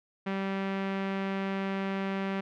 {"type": "tone with low-pass filter", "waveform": "sawtooth", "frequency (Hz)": 194.2, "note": "G3", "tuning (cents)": -16, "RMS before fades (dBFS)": -32, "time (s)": [0.26, 2.41], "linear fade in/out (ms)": 10, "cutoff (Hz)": 2400, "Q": 1.4, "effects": []}